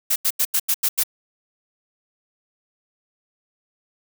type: noise bursts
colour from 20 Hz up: blue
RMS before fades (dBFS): -19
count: 7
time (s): 0.1-1.036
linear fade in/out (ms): 10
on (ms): 60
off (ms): 86
effects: none